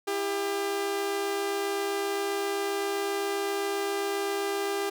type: tone pair together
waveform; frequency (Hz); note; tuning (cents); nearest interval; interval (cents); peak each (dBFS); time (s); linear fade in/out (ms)
sawtooth; 332 / 399.6; E4 / G4; +12 / +33; minor third; 321; -33 / -24; 0.07-4.9; 10
effects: none